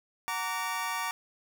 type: chord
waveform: 25% pulse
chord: Gb augmented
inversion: none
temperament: just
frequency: 740 / 925 / 1156.2 Hz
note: Gb5 / Bb5 / D6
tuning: 0 / -14 / -27 cents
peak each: -36 / -30 / -31 dBFS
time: 0.28-1.11 s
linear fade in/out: 0 ms
effects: none